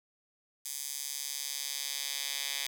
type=tone with high-pass filter sweep; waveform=10% pulse; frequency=140 Hz; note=C#3; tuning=18 cents sharp; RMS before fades=-37 dBFS; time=0.65-2.67 s; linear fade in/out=5 ms; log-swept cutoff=6900 to 3100 Hz; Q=1.1; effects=none